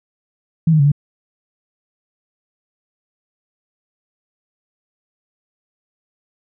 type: tone with pitch steps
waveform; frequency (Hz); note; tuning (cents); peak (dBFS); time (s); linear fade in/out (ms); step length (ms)
sine; 162.7 / 155.2 / 141 / 145.3; E3 / D#3 / C#3 / D3; -22 / -4 / +30 / -18; -9; 0.67-0.918; 5; 62
effects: none